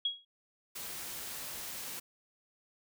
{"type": "tone with exponential decay", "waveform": "sine", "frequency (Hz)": 3310, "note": "G#7", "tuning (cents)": -6, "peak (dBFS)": -26, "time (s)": [0.05, 0.25], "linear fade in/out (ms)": 5, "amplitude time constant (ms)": 42}
{"type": "noise", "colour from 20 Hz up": "white", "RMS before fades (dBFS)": -42, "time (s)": [0.75, 2], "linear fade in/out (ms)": 10}
{"effects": []}